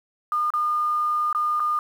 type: tone with dropouts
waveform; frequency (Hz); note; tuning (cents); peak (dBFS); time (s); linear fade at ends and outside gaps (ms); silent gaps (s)
sine; 1215; D#6; -42; -20; 0.32-1.79; 1; 0.504-0.537 / 1.328-1.348 / 1.597-1.602
effects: 8-bit